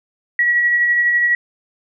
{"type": "tone with tremolo", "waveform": "sine", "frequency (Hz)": 1923, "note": "B6", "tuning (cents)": -47, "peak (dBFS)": -11, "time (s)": [0.39, 1.35], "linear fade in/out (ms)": 2, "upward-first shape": "sine", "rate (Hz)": 12, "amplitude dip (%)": 30, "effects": []}